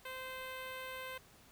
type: tone with notch filter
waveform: 10% pulse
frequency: 518 Hz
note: C5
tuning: 17 cents flat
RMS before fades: -45 dBFS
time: 0.05-1.18 s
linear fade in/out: 5 ms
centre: 6900 Hz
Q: 1.4
effects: pink hiss -62 dBFS RMS until 1.51 s